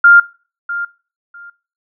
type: tone with echo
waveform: sine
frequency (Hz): 1400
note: F6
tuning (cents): +4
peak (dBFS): -3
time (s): 0.04-0.2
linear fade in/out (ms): 5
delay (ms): 650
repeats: 2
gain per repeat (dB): -15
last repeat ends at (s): 1.5
effects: noise-tail reverb RT60 0.4 s tail -22 dB re dry